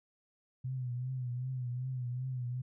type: tone with vibrato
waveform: sine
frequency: 126.2 Hz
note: B2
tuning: 38 cents sharp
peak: -34 dBFS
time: 0.64-2.62 s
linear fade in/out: 10 ms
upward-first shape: triangle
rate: 2.6 Hz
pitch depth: 76 cents each way
effects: none